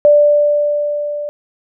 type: tone with level ramp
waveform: sine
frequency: 588 Hz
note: D5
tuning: 2 cents sharp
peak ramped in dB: -4 to -20 dBFS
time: 0.05-1.29 s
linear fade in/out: 0 ms
effects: none